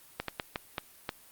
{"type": "slowing click train", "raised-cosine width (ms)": 0.3, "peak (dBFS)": -15, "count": 6, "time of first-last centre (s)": [0.2, 1.091], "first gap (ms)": 83, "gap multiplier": 1.39, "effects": ["white hiss -56 dBFS RMS until 1.31 s", "Opus 32 kbps"]}